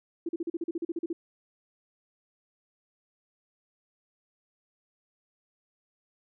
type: tone bursts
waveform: sine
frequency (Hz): 336.4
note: E4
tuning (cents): +35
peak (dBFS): -28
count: 13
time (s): 0.26-1.13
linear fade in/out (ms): 5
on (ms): 30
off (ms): 40
effects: none